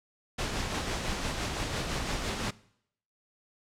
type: noise with tremolo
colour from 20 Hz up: pink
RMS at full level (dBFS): -31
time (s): 0.38-2.51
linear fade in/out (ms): 10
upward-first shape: sine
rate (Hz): 5.9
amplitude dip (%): 35
effects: noise-tail reverb RT60 0.7 s tail -21 dB re dry + low-pass 7000 Hz 12 dB/octave